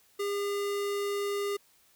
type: tone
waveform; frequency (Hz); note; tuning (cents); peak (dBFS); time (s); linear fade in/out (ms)
square; 404.5; G#4; -46; -30; 0.19-1.57; 10
effects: white hiss -64 dBFS RMS until 1.95 s